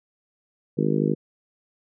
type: harmonic tone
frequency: 51.91 Hz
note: G#1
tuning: in tune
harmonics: 3 / 4 / 5 / 6 / 7 / 8 / 9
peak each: -25 / -26 / -27 / -28 / -28 / -29 / -30 dBFS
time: 0.77-1.15 s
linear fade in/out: 20 ms
effects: none